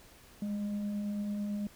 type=tone with frequency modulation; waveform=sine; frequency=206.5 Hz; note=G#3; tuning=10 cents flat; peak=-32 dBFS; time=0.42-1.67 s; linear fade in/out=2 ms; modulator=404 Hz; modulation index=0.25; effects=pink hiss -57 dBFS RMS until 1.75 s